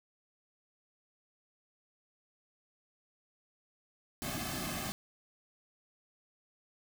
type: noise with comb filter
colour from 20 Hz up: pink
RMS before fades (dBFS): -38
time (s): 4.22-4.92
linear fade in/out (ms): 0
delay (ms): 2.1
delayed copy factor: -1
effects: none